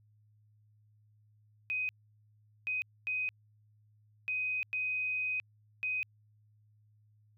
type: tone bursts at uneven times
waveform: sine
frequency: 2509 Hz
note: D#7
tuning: 14 cents sharp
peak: -31 dBFS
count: 6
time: 1.7-1.89 / 2.67-2.82 / 3.07-3.29 / 4.28-4.63 / 4.73-5.4 / 5.83-6.03 s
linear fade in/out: 0 ms
effects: added 106 Hz sine -63 dBFS peak until 7.37 s